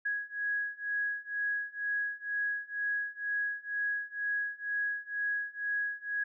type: beating tone pair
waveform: sine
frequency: 1661.2 / 1663.3 Hz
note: G#6 / G#6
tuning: 0 / +2 cents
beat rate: 2.1 Hz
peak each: -35 / -34 dBFS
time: 0.05-6.24 s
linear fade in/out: 10 ms
effects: none